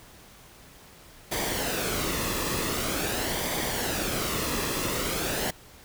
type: noise with flanger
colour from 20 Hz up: pink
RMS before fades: -29 dBFS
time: 1.31-5.51 s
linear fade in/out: 10 ms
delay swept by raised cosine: 0.73 to 1.35 ms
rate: 0.45 Hz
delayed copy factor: -0.5
effects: pink hiss -51 dBFS RMS until 5.84 s